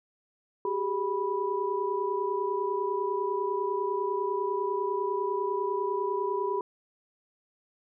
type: tone cluster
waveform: sine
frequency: 381.5 / 411.5 / 983 Hz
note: G4 / G#4 / B5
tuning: -47 / -16 / -8 cents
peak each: -31 dBFS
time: 0.65-6.61 s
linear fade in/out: 2 ms
effects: none